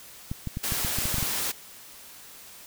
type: clicks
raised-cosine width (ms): 5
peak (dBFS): -18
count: 10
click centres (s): 0.315 / 0.473 / 0.571 / 0.722 / 0.848 / 0.986 / 1.055 / 1.143 / 1.183 / 1.227
type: noise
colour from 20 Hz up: white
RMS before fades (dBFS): -29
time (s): 0.63-1.52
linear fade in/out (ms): 10
effects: white hiss -47 dBFS RMS until 2.66 s